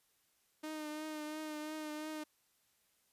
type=tone with vibrato; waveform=sawtooth; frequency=306.6 Hz; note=D#4; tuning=25 cents flat; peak=-37 dBFS; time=0.63-2.24 s; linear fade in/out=10 ms; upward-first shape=triangle; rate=2.9 Hz; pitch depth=34 cents each way; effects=white hiss -75 dBFS RMS until 3.12 s + resampled to 32000 Hz